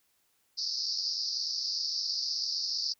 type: band-pass noise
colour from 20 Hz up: pink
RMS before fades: -33 dBFS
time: 0.57-2.94 s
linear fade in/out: 20 ms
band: 4500 to 5400 Hz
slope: 96 dB/octave
effects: white hiss -72 dBFS RMS until 2.99 s